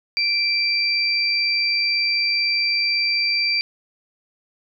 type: tone pair together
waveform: sine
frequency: 2349 / 4698 Hz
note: D7 / D8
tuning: 0 / 0 cents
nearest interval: octave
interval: 1200 cents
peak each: -21 / -20 dBFS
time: 0.17-3.61 s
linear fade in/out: 0 ms
effects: none